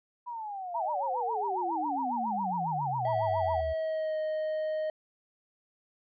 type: exponential sweep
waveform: sine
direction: down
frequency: 987.8 to 73.42 Hz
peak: -35 dBFS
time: 0.26-3.74 s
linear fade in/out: 20 ms
type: tone with vibrato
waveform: sine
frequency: 837 Hz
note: G#5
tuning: 13 cents sharp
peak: -29 dBFS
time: 0.74-3.61 s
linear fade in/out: 10 ms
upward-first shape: sine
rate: 7.3 Hz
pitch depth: 250 cents each way
type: tone with pitch glide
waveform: triangle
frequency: 650 to 622.4 Hz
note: E5 to D#5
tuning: -24 to 0 cents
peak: -27 dBFS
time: 3.05-4.9 s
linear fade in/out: 2 ms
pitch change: -76 cents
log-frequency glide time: 3.55-4.18 s
effects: resampled to 11025 Hz